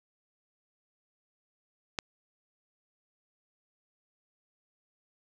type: click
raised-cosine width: 0.2 ms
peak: -13 dBFS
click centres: 1.988 s
effects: none